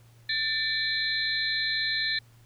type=tone cluster; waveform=sine; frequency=1778 / 2305 / 3454 / 3719 / 4076 Hz; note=A6 / D7 / A7 / A#7 / C8; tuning=+18 / -33 / -33 / -5 / -46 cents; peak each=-29 / -37 / -38 / -35 / -29 dBFS; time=0.29-2.19 s; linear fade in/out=5 ms; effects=added 116 Hz sine -53 dBFS peak until 2.45 s + pink hiss -62 dBFS RMS until 2.45 s